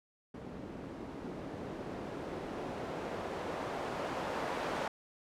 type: noise with low-pass filter sweep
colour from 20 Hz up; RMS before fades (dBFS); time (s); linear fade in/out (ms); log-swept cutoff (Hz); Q
blue; -40; 0.34-4.88; 5; 260 to 760; 0.87
effects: none